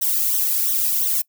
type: noise with flanger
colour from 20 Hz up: violet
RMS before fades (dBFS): -20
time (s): 0.01-1.22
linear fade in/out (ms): 10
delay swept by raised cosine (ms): 0.41 to 1.41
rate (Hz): 2.9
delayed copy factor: -0.9
effects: noise-tail reverb RT60 0.1 s tail -23 dB re dry